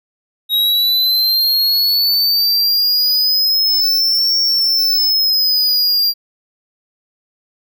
square linear two-way sweep, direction up then down, 3791 to 5500 to 4744 Hz, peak -12 dBFS, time 0.49-6.14 s, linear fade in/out 50 ms, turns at 4.39 s, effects none

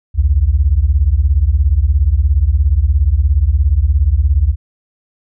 sine beating tone pair, 62.3 / 79.3 Hz, B1 / D#2, +16 / +33 cents, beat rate 17 Hz, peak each -11 dBFS, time 0.14-4.56 s, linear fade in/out 50 ms, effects tanh soft clip ceiling -1 dBFS

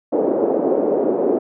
white band-pass noise, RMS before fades -18 dBFS, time 0.12-1.39 s, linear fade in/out 10 ms, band 290 to 510 Hz, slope 24 dB/octave, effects none

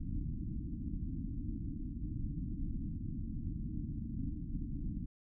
pink low-pass noise, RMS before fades -39 dBFS, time 0-5.06 s, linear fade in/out 10 ms, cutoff 310 Hz, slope 96 dB/octave, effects none

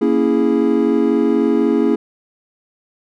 triangle chord, A# half-diminished seventh, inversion none, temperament equal, 233.1 / 277.2 / 329.6 / 415.3 Hz, A#3 / C#4 / E4 / G#4, 0 / 0 / 0 / 0 cents, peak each -16 dBFS, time 0.01-1.96 s, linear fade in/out 10 ms, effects none

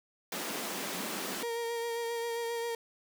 pink high-pass noise, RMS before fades -37 dBFS, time 0.32-1.43 s, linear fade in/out 2 ms, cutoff 180 Hz, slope 48 dB/octave
35% pulse tone with vibrato, 466.2 Hz, A#4, in tune, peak -31 dBFS, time 1.43-2.75 s, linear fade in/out 2 ms, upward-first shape sine, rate 7.5 Hz, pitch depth 20 cents each way
effects none

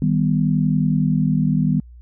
sine chord, Eb augmented, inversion none, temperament equal, 155.56 / 196 / 246.9 Hz, Eb3 / G3 / B3, 0 / 0 / 0 cents, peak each -18 / -20 / -21 dBFS, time 0.02-1.8 s, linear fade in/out 2 ms, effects added 60 Hz sine -39 dBFS peak until 2.01 s

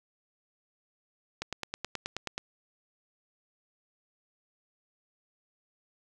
click train, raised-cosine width 0.2 ms, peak -16 dBFS, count 10, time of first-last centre 1.42-2.379 s, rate 9.38 Hz, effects none

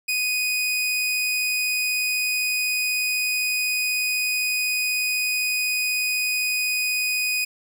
sawtooth tone, 2489 Hz, D#7, in tune, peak -18 dBFS, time 0.08-7.45 s, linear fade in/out 10 ms, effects none

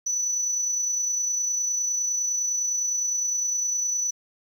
sine tone with amplitude modulation, 5960 Hz, F#8, 12 cents sharp, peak -20 dBFS, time 0.06-4.11 s, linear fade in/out 10 ms, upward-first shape sine, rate 29.8 Hz, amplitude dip 40%, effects tanh soft clip ceiling -19 dBFS + 9-bit

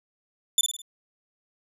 20% pulse tone with echo, 3520 Hz, A7, in tune, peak -11 dBFS, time 0.58-0.61 s, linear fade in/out 2 ms, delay 52 ms, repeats 4, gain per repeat -6 dB, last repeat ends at 0.818 s, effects none

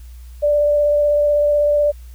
sine tone with vibrato, 587.3 Hz, D5, in tune, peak -12 dBFS, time 0.42-1.92 s, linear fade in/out 20 ms, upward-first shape sine, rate 16 Hz, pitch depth 11 cents each way, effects added 60 Hz sine -34 dBFS peak until 2.14 s + white hiss -53 dBFS RMS until 2.14 s

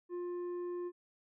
sine tone with tanh clipping, 353 Hz, F4, 19 cents sharp, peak -38 dBFS, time 0.09-0.92 s, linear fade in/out 50 ms, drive 6 dB, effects none

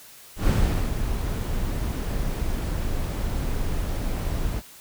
brown noise with ADSR envelope, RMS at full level -18 dBFS, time 0.36-4.62 s, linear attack 120 ms, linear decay 420 ms, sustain -8 dB, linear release 38 ms, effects white hiss -47 dBFS RMS until 4.8 s

